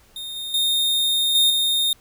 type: tone with level steps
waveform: 45% pulse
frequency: 3678 Hz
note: A#7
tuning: 24 cents flat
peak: -30 / -28 / -18 / -14 / -18 dBFS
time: 0.16-1.93 s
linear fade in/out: 2 ms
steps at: 0.36 / 0.54 / 1.35 / 1.5 s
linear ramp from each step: 2 ms
effects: pink hiss -55 dBFS RMS until 2 s